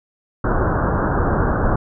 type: low-pass noise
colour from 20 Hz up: pink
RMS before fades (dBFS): -18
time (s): 0.44-1.76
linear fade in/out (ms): 5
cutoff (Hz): 1600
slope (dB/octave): 96
effects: none